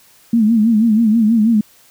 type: tone with vibrato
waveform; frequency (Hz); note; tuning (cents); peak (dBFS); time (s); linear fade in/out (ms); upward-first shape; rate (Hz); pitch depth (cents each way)
sine; 222.1; A3; +16; -9; 0.33-1.61; 5; sine; 6.2; 100
effects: white hiss -49 dBFS RMS until 1.9 s